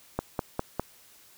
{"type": "click train", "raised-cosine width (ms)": 1, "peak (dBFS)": -13, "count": 4, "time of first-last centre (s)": [0.19, 0.796], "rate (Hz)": 4.95, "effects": ["white hiss -56 dBFS RMS until 1.37 s"]}